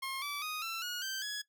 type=tone with pitch steps; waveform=15% pulse; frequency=1071 / 1154.5 / 1244.6 / 1341.6 / 1446.2 / 1559 / 1680.6 Hz; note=C6 / D6 / D#6 / E6 / F#6 / G6 / G#6; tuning=+40 / -30 / 0 / +30 / -40 / -10 / +20 cents; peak=-30 dBFS; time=0.02-1.42 s; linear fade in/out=10 ms; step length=200 ms; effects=noise-tail reverb RT60 0.1 s tail -17 dB re dry